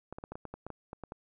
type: clicks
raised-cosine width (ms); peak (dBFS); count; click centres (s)
1; -27; 12; 0.126 / 0.185 / 0.239 / 0.32 / 0.355 / 0.453 / 0.54 / 0.666 / 0.703 / 0.931 / 1.037 / 1.121
effects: none